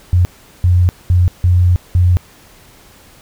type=tone bursts at uneven times; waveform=sine; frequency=89.2 Hz; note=F2; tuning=37 cents sharp; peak=-7 dBFS; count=5; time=0.13-0.25 / 0.64-0.89 / 1.1-1.28 / 1.44-1.76 / 1.95-2.17 s; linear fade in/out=0 ms; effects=pink hiss -44 dBFS RMS until 3.21 s